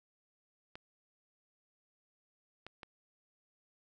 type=clicks; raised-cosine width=0.3 ms; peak=-30 dBFS; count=3; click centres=0.755 / 2.666 / 2.832 s; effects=none